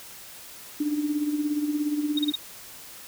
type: tone with tremolo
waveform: sine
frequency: 296.7 Hz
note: D4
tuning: 18 cents sharp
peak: -21 dBFS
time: 0.8-2.32 s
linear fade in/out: 5 ms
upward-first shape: sine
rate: 17 Hz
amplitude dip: 60%
type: tone bursts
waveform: sine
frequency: 3729 Hz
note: A#7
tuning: in tune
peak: -23 dBFS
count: 4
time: 2.17-2.356 s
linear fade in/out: 5 ms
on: 21 ms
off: 34 ms
effects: white hiss -44 dBFS RMS until 3.07 s